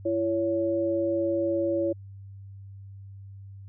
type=tone pair together; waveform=sine; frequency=336.8 / 560 Hz; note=E4 / C#5; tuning=+37 / +18 cents; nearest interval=major sixth; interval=881 cents; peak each=-26 dBFS; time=0.05-1.93 s; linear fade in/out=10 ms; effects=added 98 Hz sine -41 dBFS peak until 3.68 s